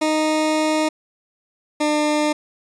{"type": "tone pair in turn", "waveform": "20% pulse", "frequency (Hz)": [310, 300.5], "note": ["D#4", "D4"], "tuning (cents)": [-6, 40], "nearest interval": "minor second", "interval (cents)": 54, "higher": "first", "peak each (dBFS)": -12, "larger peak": "neither", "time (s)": [[0.01, 0.89], [1.8, 2.33]], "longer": "first", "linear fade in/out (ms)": 10, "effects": ["resampled to 22050 Hz"]}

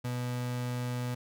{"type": "tone", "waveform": "35% pulse", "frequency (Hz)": 123.47, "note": "B2", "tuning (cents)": 0, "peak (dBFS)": -30, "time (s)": [0.04, 1.15], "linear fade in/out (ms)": 10, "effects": []}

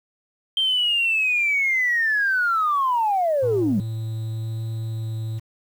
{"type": "linear sweep", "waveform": "sine", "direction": "down", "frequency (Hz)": [3167, 177.4], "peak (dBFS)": -17, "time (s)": [0.57, 3.8], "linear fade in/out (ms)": 2}
{"type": "tone with vibrato", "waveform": "triangle", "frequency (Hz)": 111.5, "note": "A2", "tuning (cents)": 23, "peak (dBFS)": -23, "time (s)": [3.42, 5.4], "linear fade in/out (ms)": 20, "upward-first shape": "sine", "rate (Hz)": 0.97, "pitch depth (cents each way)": 8}
{"effects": ["tanh soft clip ceiling -13 dBFS", "8-bit"]}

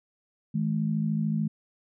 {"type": "tone pair together", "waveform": "sine", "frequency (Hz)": [160, 213.6], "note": ["D#3", "G#3"], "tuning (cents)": [49, 49], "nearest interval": "perfect fourth", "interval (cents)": 500, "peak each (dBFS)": -27, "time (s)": [0.54, 1.48], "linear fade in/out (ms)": 10, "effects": []}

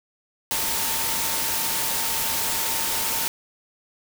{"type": "tone in noise", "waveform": "sine", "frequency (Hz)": 905, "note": "A5", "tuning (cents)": 48, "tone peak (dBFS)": -35, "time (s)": [0.51, 3.28], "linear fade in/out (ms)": 0, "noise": "white", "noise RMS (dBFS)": -25, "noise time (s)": [0.51, 3.28], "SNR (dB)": -13, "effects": []}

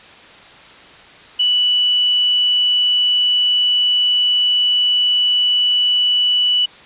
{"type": "tone with quantisation", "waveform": "sine", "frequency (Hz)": 2960, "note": "F#7", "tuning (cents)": 0, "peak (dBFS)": -12, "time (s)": [1.39, 6.66], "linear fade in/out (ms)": 10, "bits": 7, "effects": ["white hiss -41 dBFS RMS until 6.85 s", "resampled to 8000 Hz"]}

